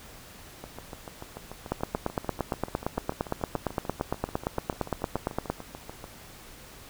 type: two click trains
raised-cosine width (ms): 1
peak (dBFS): -12 / -24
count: 34 / 38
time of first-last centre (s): 1.72-5.5 / 0.64-6.041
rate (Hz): 8.73 / 6.85
effects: pink hiss -48 dBFS RMS until 6.89 s